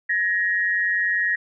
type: tone pair together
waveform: sine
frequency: 1695 / 1884.9 Hz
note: G#6 / A#6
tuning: +35 / +19 cents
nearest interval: major second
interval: 184 cents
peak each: -25 / -20 dBFS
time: 0.09-1.36 s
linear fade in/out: 10 ms
effects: none